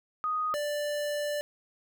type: tone pair in turn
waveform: sine / square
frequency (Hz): 1244.5 / 588.4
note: D#6 / D5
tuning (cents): 0 / +3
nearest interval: octave + minor second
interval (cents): 1297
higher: first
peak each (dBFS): -27 / -30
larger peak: first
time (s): 0.24-0.54 / 0.54-1.41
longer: second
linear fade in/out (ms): 0
effects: none